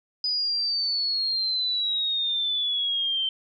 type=exponential sweep; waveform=sine; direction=down; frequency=4978 to 3107 Hz; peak=-23 dBFS; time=0.24-3.29 s; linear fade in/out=2 ms; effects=none